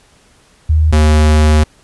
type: tone pair in turn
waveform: sine / square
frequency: 78 / 76.53 Hz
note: D#2 / D#2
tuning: +5 / -28 cents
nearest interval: unison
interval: 33 cents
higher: first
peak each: -7 dBFS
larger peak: neither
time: 0.69-0.92 / 0.92-1.64 s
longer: second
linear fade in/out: 10 ms
effects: pink hiss -49 dBFS RMS until 1.83 s + resampled to 24000 Hz